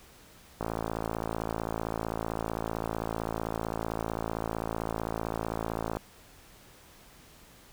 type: click train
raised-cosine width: 1 ms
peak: -17 dBFS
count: 299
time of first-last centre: 0.61-5.97 s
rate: 55.6 Hz
effects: pink hiss -55 dBFS RMS until 7.72 s